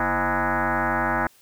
sine tone with frequency modulation, 332.5 Hz, E4, 15 cents sharp, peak -20 dBFS, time 0-1.27 s, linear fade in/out 2 ms, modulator 191 Hz, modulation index 7.6, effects white hiss -56 dBFS RMS until 1.41 s

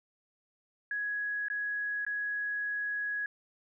sine tone with dropouts, 1670 Hz, G#6, 9 cents sharp, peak -31 dBFS, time 0.91-3.26 s, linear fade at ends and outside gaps 2 ms, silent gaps 1.484-1.5 / 2.05-2.065 s, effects none

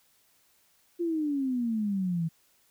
sine exponential sweep, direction down, 350.6 to 160 Hz, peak -26 dBFS, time 0.99-2.29 s, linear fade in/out 20 ms, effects white hiss -66 dBFS RMS until 2.7 s

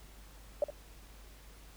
sine tone with echo, 587.3 Hz, D5, in tune, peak -25 dBFS, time 0.62-0.64 s, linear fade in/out 2 ms, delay 63 ms, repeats 1, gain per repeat -13 dB, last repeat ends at 0.703 s, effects added 50 Hz sine -53 dBFS peak until 1.76 s + pink hiss -58 dBFS RMS until 1.76 s

